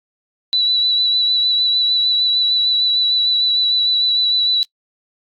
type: tone with vibrato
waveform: sine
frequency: 3951 Hz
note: B7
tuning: in tune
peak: -13 dBFS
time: 0.53-4.63 s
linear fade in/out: 0 ms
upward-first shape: sine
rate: 6.6 Hz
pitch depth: 21 cents each way
effects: noise-tail reverb RT60 0.1 s tail -23 dB re dry + AAC 64 kbps